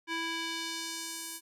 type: tone with band-pass filter sweep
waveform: square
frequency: 329.6 Hz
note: E4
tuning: in tune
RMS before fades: -37 dBFS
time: 0.07-1.41 s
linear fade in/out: 50 ms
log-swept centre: 2100 to 11000 Hz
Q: 0.99
effects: none